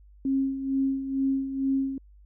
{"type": "tone with tremolo", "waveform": "sine", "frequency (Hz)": 270, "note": "C#4", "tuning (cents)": -45, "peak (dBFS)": -21, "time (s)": [0.25, 1.98], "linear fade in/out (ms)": 2, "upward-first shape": "sine", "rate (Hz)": 2.2, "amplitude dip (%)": 65, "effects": ["added 50 Hz sine -50 dBFS peak until 2.25 s"]}